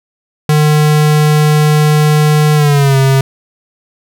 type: tone with pitch glide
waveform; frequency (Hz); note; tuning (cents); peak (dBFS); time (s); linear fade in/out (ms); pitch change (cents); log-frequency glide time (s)
square; 151.3 to 134.79; D#3 to C#3; -48 to -48; -7; 0.49-3.21; 2; -200; 2.55-2.97
effects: none